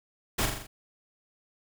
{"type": "noise with echo", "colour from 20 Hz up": "pink", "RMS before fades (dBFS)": -27, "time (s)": [0.38, 0.46], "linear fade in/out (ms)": 10, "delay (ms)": 42, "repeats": 5, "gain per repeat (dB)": -4, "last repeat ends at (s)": 0.67, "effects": []}